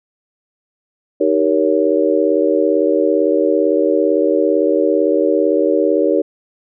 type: chord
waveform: sine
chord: Eb dominant seventh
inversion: none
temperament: just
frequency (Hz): 311.1 / 388.9 / 466.7 / 560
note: Eb4 / G4 / Bb4 / Db5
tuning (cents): 0 / -14 / +2 / +18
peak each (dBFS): -17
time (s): 1.2-6.22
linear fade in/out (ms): 10
effects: none